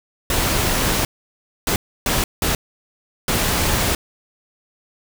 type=noise bursts at uneven times; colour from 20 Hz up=pink; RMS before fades=-19 dBFS; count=5; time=0.3-1.05 / 1.67-1.76 / 2.06-2.24 / 2.42-2.55 / 3.28-3.95 s; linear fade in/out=2 ms; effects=none